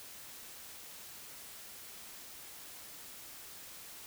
silence, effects white hiss -50 dBFS RMS until 4.06 s

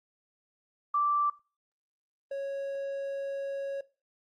sine / triangle tone pair in turn, 1170 / 552.2 Hz, D6 / C#5, -7 / -7 cents, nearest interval octave + minor second, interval 1300 cents, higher first, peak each -24 / -30 dBFS, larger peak first, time 0.94-1.3 / 2.31-3.81 s, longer second, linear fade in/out 5 ms, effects noise-tail reverb RT60 0.3 s tail -18 dB re dry + Opus 32 kbps

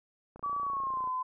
click train, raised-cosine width 1 ms, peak -34 dBFS, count 22, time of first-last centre 0.36-1.074 s, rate 29.4 Hz
sine tone with pitch glide, 1145 to 1020.1 Hz, D6 to C6, -44 to -44 cents, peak -30 dBFS, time 0.43-1.23 s, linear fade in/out 10 ms, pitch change -200 cents, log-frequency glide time 0.61-1.06 s
effects none

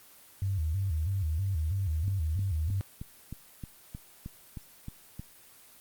sine tone with vibrato, 87.31 Hz, F2, in tune, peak -27 dBFS, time 0.42-2.81 s, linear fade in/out 0 ms, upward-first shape square, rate 3.1 Hz, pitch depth 190 cents each way
click train, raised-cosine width 5 ms, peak -26 dBFS, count 11, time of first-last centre 2.08-5.195 s, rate 3.21 Hz
effects white hiss -55 dBFS RMS until 5.8 s + Opus 24 kbps

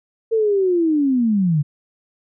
sine linear sweep, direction down, 456.9 to 139.1 Hz, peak -14 dBFS, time 0.31-1.63 s, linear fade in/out 20 ms, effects none

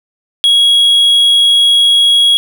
triangle tone, 3317 Hz, G#7, 3 cents flat, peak -4 dBFS, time 0.44-2.37 s, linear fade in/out 0 ms, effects none

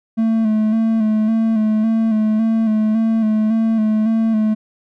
triangle tone with vibrato, 220 Hz, A3, in tune, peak -11 dBFS, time 0.17-4.55 s, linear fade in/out 20 ms, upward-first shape square, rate 1.8 Hz, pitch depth 32 cents each way, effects none

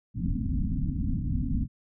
pink low-pass noise, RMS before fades -28 dBFS, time 0.14-1.68 s, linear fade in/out 50 ms, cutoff 280 Hz, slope 96 dB/octave, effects none

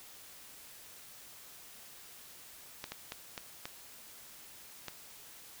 clicks, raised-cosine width 0.2 ms, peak -22 dBFS, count 6, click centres 2.841 / 2.92 / 3.121 / 3.378 / 3.655 / 4.883 s, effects white hiss -53 dBFS RMS until 5.6 s

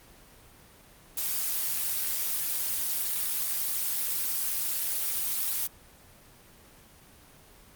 blue noise with amplitude modulation, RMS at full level -28 dBFS, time 1.17-5.67 s, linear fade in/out 5 ms, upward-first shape sine, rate 80.1 Hz, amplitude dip 30%, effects pink hiss -54 dBFS RMS until 7.75 s + Opus 24 kbps

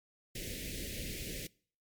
pink band-stop noise, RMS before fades -41 dBFS, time 0.35-1.47 s, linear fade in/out 5 ms, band 550 to 1900 Hz, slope 48 dB/octave, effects noise-tail reverb RT60 0.5 s tail -24 dB re dry + MP3 96 kbps

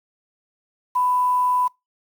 sine tone with quantisation, 996 Hz, B5, 14 cents sharp, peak -17 dBFS, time 0.95-1.68 s, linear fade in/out 10 ms, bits 7, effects noise-tail reverb RT60 0.2 s tail -24 dB re dry

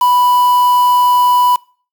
triangle tone with quantisation, 987.8 Hz, B5, in tune, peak -6 dBFS, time 0.01-1.56 s, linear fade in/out 5 ms, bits 4, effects noise-tail reverb RT60 0.4 s tail -23 dB re dry

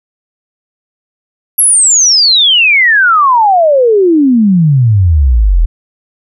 sine exponential sweep, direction down, 11550 to 38.47 Hz, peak -4 dBFS, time 1.58-5.66 s, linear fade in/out 10 ms, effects none

